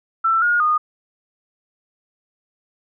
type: tone with pitch steps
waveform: sine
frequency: 1335 / 1431 / 1228 Hz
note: E6 / F6 / D#6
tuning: +22 / +42 / -23 cents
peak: -14 dBFS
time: 0.24-0.78 s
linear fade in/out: 10 ms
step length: 180 ms
effects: none